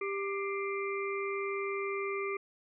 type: harmonic tone with a mistuned harmonic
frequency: 395.7 Hz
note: G4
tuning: 16 cents sharp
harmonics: 1 / 3 / 5 / 6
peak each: -34 / -39 / -41 / -42 dBFS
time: 0.01-2.37 s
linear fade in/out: 5 ms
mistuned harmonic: 5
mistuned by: +92 cents
effects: none